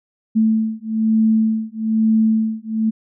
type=beating tone pair; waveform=sine; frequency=220 / 221.1 Hz; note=A3 / A3; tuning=0 / +9 cents; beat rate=1.1 Hz; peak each=-17 dBFS; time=0.35-2.91 s; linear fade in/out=20 ms; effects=none